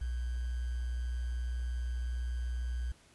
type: tone with sample-and-hold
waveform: sine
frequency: 60.9 Hz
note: B1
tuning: 24 cents flat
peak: -32 dBFS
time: 0.01-2.92 s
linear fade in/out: 5 ms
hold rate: 1575 Hz
effects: pink hiss -62 dBFS RMS until 3.14 s + resampled to 24000 Hz